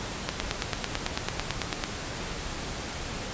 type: click train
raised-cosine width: 0.2 ms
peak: -9 dBFS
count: 15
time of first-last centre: 0.29-1.839 s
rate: 9.04 Hz
effects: pink hiss -35 dBFS RMS until 3.33 s + resampled to 16000 Hz